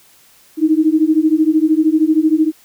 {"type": "beating tone pair", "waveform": "sine", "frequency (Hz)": [307.2, 320.2], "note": ["D#4", "D#4"], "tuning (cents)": [-22, 50], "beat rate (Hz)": 13, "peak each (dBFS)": -13, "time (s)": [0.57, 2.52], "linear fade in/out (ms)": 50, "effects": ["white hiss -49 dBFS RMS until 2.64 s"]}